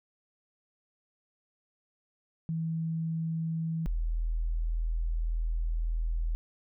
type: tone pair in turn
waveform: sine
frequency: 162.6 / 40.89 Hz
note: E3 / E1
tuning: -23 / -13 cents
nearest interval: 2 octaves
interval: 2390 cents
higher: first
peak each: -29 / -27 dBFS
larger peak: second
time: 2.49-3.86 / 3.86-6.35 s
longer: second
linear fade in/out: 0 ms
effects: none